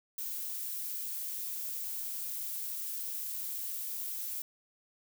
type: noise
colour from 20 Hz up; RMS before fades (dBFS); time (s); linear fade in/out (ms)
violet; -38; 0.18-4.42; 2
effects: none